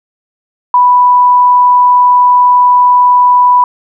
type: tone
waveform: sine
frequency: 987.8 Hz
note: B5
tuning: in tune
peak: -3 dBFS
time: 0.74-3.64 s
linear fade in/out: 2 ms
effects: none